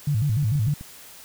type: tone with vibrato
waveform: sine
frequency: 125.6 Hz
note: B2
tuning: 30 cents sharp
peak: -19 dBFS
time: 0.07-0.74 s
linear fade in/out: 5 ms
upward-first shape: square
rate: 6.7 Hz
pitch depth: 260 cents each way
type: click train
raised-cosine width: 5 ms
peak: -25 dBFS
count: 5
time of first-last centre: 0.3-0.811 s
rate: 7.83 Hz
effects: white hiss -45 dBFS RMS until 1.24 s